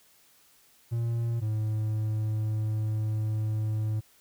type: tone pair in turn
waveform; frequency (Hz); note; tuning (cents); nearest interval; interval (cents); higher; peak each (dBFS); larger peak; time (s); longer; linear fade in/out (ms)
triangle; 116.54 / 108.2; A#2 / A2; 0 / -29; minor second; 129; first; -24; neither; 0.91-1.41 / 1.41-4.01; second; 20
effects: white hiss -61 dBFS RMS until 4.2 s